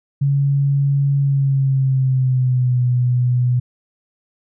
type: tone with pitch glide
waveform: sine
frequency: 140 to 124.01 Hz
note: C#3 to B2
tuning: +18 to +8 cents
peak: -13 dBFS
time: 0.21-3.6 s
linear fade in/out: 10 ms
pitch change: -210 cents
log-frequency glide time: 1.19-2.82 s
effects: none